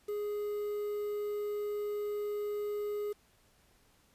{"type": "tone with quantisation", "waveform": "triangle", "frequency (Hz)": 415.3, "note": "G#4", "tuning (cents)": 0, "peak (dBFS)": -31, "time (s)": [0.08, 3.13], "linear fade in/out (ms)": 10, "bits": 9, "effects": ["pink hiss -67 dBFS RMS until 4.14 s", "resampled to 32000 Hz"]}